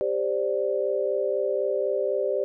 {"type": "chord", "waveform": "sine", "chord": "G suspended fourth", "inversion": "none", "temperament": "equal with one note detuned", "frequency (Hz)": [395.4, 523.3, 587.3], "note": ["G4", "C5", "D5"], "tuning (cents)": [15, 0, 0], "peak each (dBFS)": -27, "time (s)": [0.01, 2.44], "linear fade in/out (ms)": 0, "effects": []}